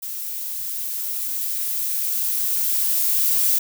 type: noise with level ramp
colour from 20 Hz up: violet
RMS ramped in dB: -30 to -18 dBFS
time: 0.02-3.59 s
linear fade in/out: 10 ms
effects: none